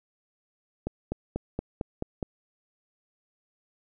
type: accelerating click train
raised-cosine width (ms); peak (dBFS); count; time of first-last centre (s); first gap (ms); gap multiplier
2; -16; 7; 0.87-2.228; 250; 0.96
effects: none